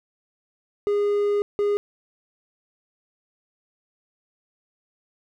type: tone bursts at uneven times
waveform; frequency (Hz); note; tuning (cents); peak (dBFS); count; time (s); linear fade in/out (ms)
triangle; 410; G#4; -22; -17; 2; 0.87-1.42 / 1.59-1.77; 0
effects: none